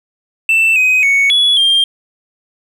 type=tone with pitch steps; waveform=triangle; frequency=2664 / 2516 / 2222 / 3391 / 3194 Hz; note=E7 / D#7 / C#7 / G#7 / G7; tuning=+18 / +19 / +4 / +35 / +32 cents; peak=-6 dBFS; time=0.49-1.84 s; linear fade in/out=2 ms; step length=270 ms; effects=tanh soft clip ceiling -2 dBFS